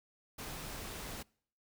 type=noise; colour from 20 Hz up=pink; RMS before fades=-44 dBFS; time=0.38-1.23 s; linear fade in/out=10 ms; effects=noise-tail reverb RT60 0.6 s tail -26 dB re dry